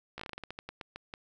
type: slowing click train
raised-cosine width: 0.3 ms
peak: -24 dBFS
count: 15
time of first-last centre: 0.18-1.139 s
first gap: 15 ms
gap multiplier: 1.21
effects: none